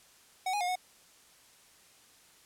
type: tone with pitch steps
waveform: square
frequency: 750 / 826 / 716 / 733 Hz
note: F#5 / G#5 / F5 / F#5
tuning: +23 / -10 / +43 / -16 cents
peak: -30 dBFS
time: 0.46-0.756 s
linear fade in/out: 5 ms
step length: 74 ms
effects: white hiss -60 dBFS RMS until 2.45 s + low-pass 11000 Hz 12 dB/octave